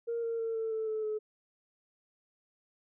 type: tone with pitch steps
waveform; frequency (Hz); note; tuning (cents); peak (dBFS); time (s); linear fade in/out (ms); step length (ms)
sine; 466.2 / 459.8 / 453.5 / 447.2 / 441.1 / 435 / 429; A#4 / A#4 / A#4 / A4 / A4 / A4 / A4; 0 / -24 / -48 / +28 / +4 / -20 / -44; -30; 0.07-1.19; 20; 160
effects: tanh soft clip ceiling -27 dBFS